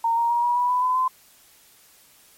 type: tone with pitch steps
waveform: sine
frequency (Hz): 920 / 934.5 / 949.1 / 964.1 / 979.2 / 994.6 / 1010.2 / 1026.1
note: A#5 / A#5 / A#5 / B5 / B5 / B5 / B5 / C6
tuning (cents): -23 / +4 / +31 / -42 / -15 / +12 / +39 / -34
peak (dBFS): -18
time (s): 0.04-1.08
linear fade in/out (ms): 5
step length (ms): 130
effects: white hiss -54 dBFS RMS until 2.37 s + MP3 64 kbps